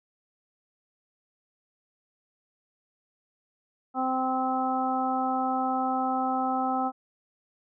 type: harmonic tone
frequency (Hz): 259.6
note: C4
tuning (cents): -13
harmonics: 1 / 2 / 3 / 4 / 5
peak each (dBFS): -30 / -37 / -27 / -37 / -32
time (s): 3.94-6.92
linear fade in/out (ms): 50
effects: none